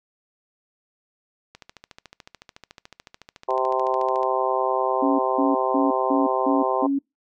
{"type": "click train", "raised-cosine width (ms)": 0.2, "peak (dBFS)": -24, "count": 38, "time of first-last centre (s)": [1.55, 4.231], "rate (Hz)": 13.8}
{"type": "harmonic tone", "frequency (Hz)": 130, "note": "C3", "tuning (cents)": -11, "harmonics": [3, 4, 5, 6, 7, 8], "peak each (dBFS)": [-27, -27, -27, -27, -27, -27], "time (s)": [3.48, 6.87], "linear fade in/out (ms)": 10}
{"type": "tone bursts", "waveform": "sine", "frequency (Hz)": 277.2, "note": "C#4", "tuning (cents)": 0, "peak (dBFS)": -19, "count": 6, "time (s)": [5.02, 6.99], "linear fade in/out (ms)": 10, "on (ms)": 170, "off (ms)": 190}
{"effects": ["noise-tail reverb RT60 0.2 s tail -25 dB re dry"]}